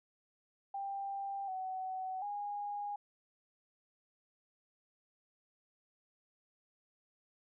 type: tone with pitch steps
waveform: sine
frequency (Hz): 791 / 752 / 820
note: G5 / F#5 / G#5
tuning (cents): +15 / +28 / -22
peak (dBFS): -37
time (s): 0.74-2.96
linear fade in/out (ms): 5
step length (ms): 740
effects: none